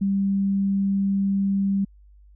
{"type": "tone", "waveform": "sine", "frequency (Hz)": 196.8, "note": "G3", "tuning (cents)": 7, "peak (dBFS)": -19, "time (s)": [0.01, 1.85], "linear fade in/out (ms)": 10, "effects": ["added 50 Hz sine -48 dBFS peak until 2.35 s"]}